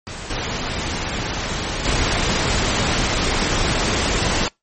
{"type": "noise with level steps", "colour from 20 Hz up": "pink", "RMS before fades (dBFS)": [-31, -24, -19], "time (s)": [0.07, 4.48], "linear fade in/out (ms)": 0, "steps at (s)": [0.3, 1.85], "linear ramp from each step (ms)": 2, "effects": ["noise-tail reverb RT60 0.2 s tail -26 dB re dry", "MP3 32 kbps"]}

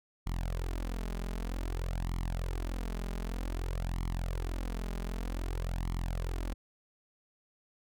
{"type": "tone with flanger", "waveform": "sawtooth", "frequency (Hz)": 43.36, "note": "F1", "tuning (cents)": -12, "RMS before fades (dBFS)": -35, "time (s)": [0.26, 6.54], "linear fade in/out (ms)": 10, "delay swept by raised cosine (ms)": [0.94, 4.94], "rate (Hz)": 0.53, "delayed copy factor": 0.8, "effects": []}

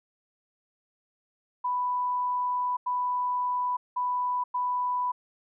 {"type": "tone bursts at uneven times", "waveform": "sine", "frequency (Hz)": 991, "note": "B5", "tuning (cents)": 6, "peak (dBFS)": -25, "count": 4, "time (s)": [[1.64, 2.77], [2.86, 3.77], [3.96, 4.44], [4.54, 5.12]], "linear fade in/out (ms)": 10, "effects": []}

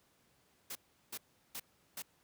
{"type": "noise bursts", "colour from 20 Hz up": "white", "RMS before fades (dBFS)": -43, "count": 4, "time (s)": [0.7, 2.022], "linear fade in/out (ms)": 5, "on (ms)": 53, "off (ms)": 370, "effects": ["pink hiss -71 dBFS RMS until 2.23 s", "high-pass 80 Hz 12 dB/octave"]}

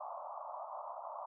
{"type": "band-pass noise", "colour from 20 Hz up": "pink", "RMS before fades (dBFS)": -45, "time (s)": [0, 1.26], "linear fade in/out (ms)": 10, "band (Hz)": [590, 1200], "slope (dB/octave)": 96, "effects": []}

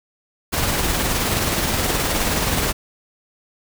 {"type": "noise with tremolo", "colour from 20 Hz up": "pink", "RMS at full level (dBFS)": -19, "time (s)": [0.52, 2.73], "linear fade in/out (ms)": 20, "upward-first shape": "triangle", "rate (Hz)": 19, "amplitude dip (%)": 35, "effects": []}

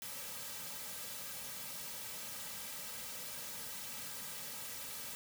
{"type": "noise with comb filter", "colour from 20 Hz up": "white", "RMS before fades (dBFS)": -45, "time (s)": [0.02, 5.15], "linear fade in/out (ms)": 0, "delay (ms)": 2.8, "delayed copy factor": -0.85, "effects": []}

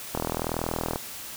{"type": "click train", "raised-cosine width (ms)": 1, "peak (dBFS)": -13, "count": 34, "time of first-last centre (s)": [0.15, 0.959], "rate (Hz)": 40.8, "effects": ["white hiss -39 dBFS RMS until 1.36 s"]}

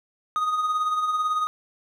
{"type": "tone with tremolo", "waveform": "triangle", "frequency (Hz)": 1244.5, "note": "D#6", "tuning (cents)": 0, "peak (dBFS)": -18, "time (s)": [0.36, 1.47], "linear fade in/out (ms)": 0, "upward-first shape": "sine", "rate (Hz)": 18, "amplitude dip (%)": 45, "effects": []}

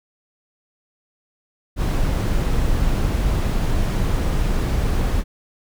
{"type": "noise", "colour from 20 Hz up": "brown", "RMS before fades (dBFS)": -19, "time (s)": [1.76, 5.24], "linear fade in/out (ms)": 50, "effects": []}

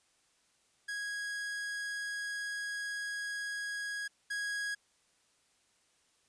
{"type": "tone pair in turn", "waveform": "45% pulse", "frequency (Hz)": [1653, 1653], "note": ["G#6", "G#6"], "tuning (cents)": [-9, -9], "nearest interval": "unison", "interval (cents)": 0, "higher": "neither", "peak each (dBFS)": [-36, -34], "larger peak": "second", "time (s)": [[0.88, 4.08], [4.3, 4.75]], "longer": "first", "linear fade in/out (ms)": 10, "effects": ["white hiss -71 dBFS RMS until 6.28 s", "resampled to 22050 Hz"]}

